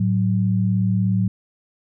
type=tone pair together; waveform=sine; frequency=109.57 / 186.3 Hz; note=A2 / F#3; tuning=-7 / +12 cents; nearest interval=major sixth; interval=919 cents; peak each=-19 dBFS; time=0-1.28 s; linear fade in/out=5 ms; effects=none